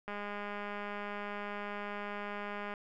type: click train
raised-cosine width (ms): 0.5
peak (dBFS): -26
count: 546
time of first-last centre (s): 0.08-2.739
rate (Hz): 205
effects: none